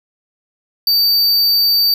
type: tone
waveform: square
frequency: 4616 Hz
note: D8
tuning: 31 cents flat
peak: -11 dBFS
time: 0.87-1.94 s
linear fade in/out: 2 ms
effects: 7-bit